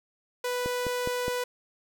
sawtooth tone, 493.9 Hz, B4, in tune, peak -24 dBFS, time 0.44-1.44 s, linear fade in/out 5 ms
click train, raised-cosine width 2 ms, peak -19 dBFS, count 4, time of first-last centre 0.66-1.281 s, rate 4.83 Hz
effects none

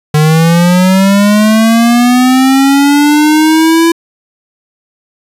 square linear sweep, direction up, 150 to 335.5 Hz, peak -5 dBFS, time 0.14-3.92 s, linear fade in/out 5 ms, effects resampled to 32000 Hz + 7-bit

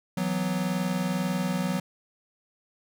square chord, E suspended second, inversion none, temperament equal, 164.81 / 185 / 246.9 Hz, E3 / F#3 / B3, 0 / 0 / 0 cents, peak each -33 / -28 / -34 dBFS, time 0.17-1.8 s, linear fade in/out 5 ms, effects none

